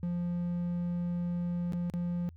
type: tone with dropouts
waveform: triangle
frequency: 174.61 Hz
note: F3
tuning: in tune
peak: -28 dBFS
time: 0.03-2.29 s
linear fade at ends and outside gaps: 0 ms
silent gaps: 1.723-1.733 / 1.899-1.938 s
effects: added 83 Hz sine -49 dBFS peak until 2.36 s